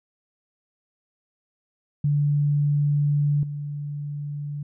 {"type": "tone with level steps", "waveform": "sine", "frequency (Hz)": 145.6, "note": "D3", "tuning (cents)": -15, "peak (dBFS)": [-18, -28], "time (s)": [2.04, 4.63], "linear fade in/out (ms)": 5, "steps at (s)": 3.43, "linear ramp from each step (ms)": 2, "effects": []}